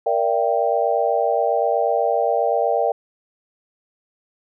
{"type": "chord", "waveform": "sine", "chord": "E half-diminished seventh", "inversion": "second", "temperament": "equal with one note detuned", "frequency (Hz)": [466.2, 587.3, 675.1, 784], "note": ["Bb4", "D5", "E5", "G5"], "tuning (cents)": [0, 0, 41, 0], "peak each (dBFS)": -22, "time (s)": [0.06, 2.92], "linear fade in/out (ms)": 5, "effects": []}